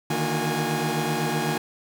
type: tone cluster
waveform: sawtooth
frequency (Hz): 149.9 / 157.8 / 231.4 / 362 / 825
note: D3 / D#3 / A#3 / F#4 / G#5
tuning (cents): +36 / +25 / -13 / -38 / -12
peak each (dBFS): -26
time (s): 0.1-1.58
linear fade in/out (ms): 5
effects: none